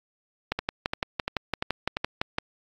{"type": "two click trains", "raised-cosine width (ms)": 0.3, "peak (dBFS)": [-9, -11], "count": [12, 5], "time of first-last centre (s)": [[0.52, 2.384], [0.59, 1.969]], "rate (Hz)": [5.9, 2.9], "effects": ["AAC 48 kbps"]}